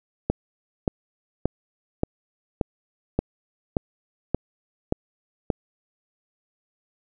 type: click train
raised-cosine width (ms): 2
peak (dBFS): -7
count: 10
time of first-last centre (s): 0.3-5.502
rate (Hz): 1.73
effects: none